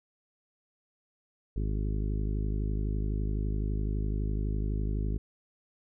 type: harmonic tone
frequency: 51.91 Hz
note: G#1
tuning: in tune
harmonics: 1 / 2 / 3 / 4 / 5 / 6 / 7 / 8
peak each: -29 / -35 / -39 / -41 / -43 / -45 / -46 / -47 dBFS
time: 1.56-5.18 s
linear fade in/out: 5 ms
effects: none